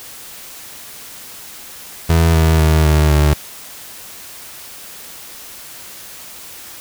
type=tone with pitch steps; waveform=30% pulse; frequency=82.41 / 80.34 / 78.33 / 76.36 / 74.44 Hz; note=E2 / E2 / D#2 / D#2 / D2; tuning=0 / -44 / +12 / -32 / +24 cents; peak=-7 dBFS; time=2.09-3.34 s; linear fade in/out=10 ms; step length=250 ms; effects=white hiss -35 dBFS RMS until 6.8 s